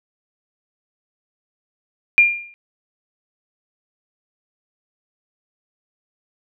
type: tone with exponential decay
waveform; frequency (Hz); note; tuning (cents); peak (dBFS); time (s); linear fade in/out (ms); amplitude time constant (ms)
sine; 2400; D7; +37; -5; 2.18-2.54; 0; 77
effects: none